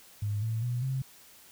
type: tone with pitch steps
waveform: sine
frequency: 103.83 / 112.58 / 122.06 / 132.34 Hz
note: G#2 / A2 / B2 / C3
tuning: 0 / +40 / -20 / +20 cents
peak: -28 dBFS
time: 0.22-1.02 s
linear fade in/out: 5 ms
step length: 200 ms
effects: white hiss -55 dBFS RMS until 1.51 s